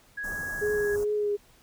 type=tone; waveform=sine; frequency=1661.2 Hz; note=G#6; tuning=in tune; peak=-31 dBFS; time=0.17-0.96 s; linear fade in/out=10 ms
type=band-stop noise; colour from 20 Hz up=pink; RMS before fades=-41 dBFS; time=0.23-1.05 s; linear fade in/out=20 ms; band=1400 to 5600 Hz; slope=48 dB/octave
type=tone with vibrato; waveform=sine; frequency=415.3 Hz; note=G#4; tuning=in tune; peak=-24 dBFS; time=0.61-1.37 s; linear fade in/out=20 ms; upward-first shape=triangle; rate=2.4 Hz; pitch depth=27 cents each way
effects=pink hiss -59 dBFS RMS until 1.62 s